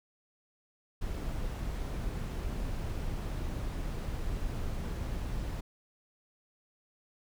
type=noise; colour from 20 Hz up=brown; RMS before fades=-35 dBFS; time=1.01-5.61 s; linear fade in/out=10 ms; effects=none